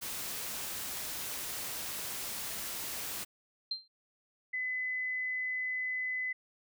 white noise, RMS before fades -39 dBFS, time 0.01-3.25 s, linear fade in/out 20 ms
sine tone with exponential decay, 4152 Hz, C8, 14 cents flat, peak -29 dBFS, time 3.71-3.88 s, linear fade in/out 5 ms, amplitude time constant 35 ms
sine tone, 2015 Hz, B6, 34 cents sharp, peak -32 dBFS, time 4.53-6.33 s, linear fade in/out 10 ms
effects none

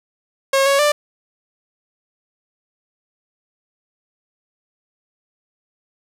sawtooth tone with pitch steps, 543 / 555 / 591 Hz, C#5 / C#5 / D5, -36 / +2 / +11 cents, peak -9 dBFS, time 0.53-0.92 s, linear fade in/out 5 ms, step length 130 ms, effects low-pass 12000 Hz 12 dB/octave + 8-bit

